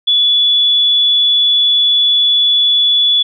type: tone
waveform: sine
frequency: 3429 Hz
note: A7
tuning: 45 cents flat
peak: -8 dBFS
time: 0.07-3.23 s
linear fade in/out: 10 ms
effects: none